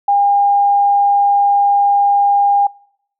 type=tone; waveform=sine; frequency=807 Hz; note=G#5; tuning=50 cents flat; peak=-9 dBFS; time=0.08-2.67 s; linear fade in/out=5 ms; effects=noise-tail reverb RT60 0.7 s tail -25 dB re dry